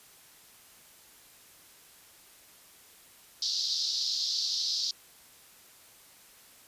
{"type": "band-pass noise", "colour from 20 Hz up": "white", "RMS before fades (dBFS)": -31, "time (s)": [3.42, 4.91], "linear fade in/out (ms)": 2, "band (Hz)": [4000, 5200], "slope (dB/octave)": 48, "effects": ["white hiss -56 dBFS RMS until 6.67 s", "resampled to 32000 Hz"]}